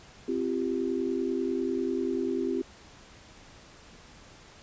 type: chord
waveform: sine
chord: C suspended fourth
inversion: none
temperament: equal with one note detuned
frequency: 261.6 / 341.8 / 392 Hz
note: C4 / F4 / G4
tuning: 0 / -37 / 0 cents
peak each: -31 dBFS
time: 0.28-2.62 s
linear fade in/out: 5 ms
effects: pink hiss -52 dBFS RMS until 4.62 s + resampled to 16000 Hz